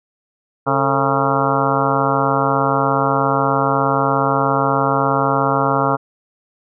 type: harmonic tone with a mistuned harmonic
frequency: 136.8 Hz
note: C#3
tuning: 23 cents flat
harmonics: 1 / 2 / 3 / 4 / 5 / 6 / 7 / 8 / 9 / 10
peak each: -23 / -23 / -23 / -23 / -23 / -23 / -23 / -23 / -23 / -23 dBFS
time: 0.66-5.97 s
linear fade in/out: 20 ms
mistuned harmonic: 3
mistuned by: +120 cents
effects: none